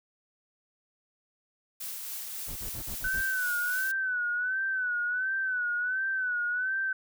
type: noise with tremolo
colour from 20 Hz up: blue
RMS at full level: -37 dBFS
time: 1.8-3.92 s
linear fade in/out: 10 ms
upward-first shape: sine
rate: 3.7 Hz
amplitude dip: 25%
type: noise bursts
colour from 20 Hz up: brown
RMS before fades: -40 dBFS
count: 6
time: 2.47-3.221 s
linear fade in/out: 20 ms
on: 96 ms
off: 35 ms
type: tone with vibrato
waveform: sine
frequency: 1500 Hz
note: F#6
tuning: 23 cents sharp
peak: -27 dBFS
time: 3.04-6.93 s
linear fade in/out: 5 ms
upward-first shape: sine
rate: 1.4 Hz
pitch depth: 76 cents each way
effects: none